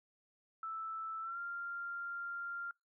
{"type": "tone with pitch glide", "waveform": "sine", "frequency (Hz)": [1318.5, 1391.3], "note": ["E6", "F6"], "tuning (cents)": [0, -7], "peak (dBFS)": -39, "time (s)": [0.63, 2.71], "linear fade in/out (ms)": 2, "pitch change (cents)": 93, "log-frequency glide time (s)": [1.21, 1.39], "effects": ["noise-tail reverb RT60 0.2 s tail -26 dB re dry"]}